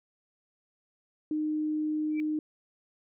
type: tone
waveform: sine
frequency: 306.5 Hz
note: D#4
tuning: 26 cents flat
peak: -27 dBFS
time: 1.31-2.39 s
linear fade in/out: 2 ms
type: tone with exponential growth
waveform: sine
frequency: 2324 Hz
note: D7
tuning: 19 cents flat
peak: -35 dBFS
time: 2.1-2.2 s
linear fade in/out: 0 ms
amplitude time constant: 20 ms
effects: none